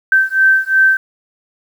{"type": "beating tone pair", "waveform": "sine", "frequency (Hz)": [1551, 1553.8], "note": ["G6", "G6"], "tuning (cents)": [-19, -16], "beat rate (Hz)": 2.8, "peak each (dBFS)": -12, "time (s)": [0.12, 0.97], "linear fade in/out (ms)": 2, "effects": ["7-bit"]}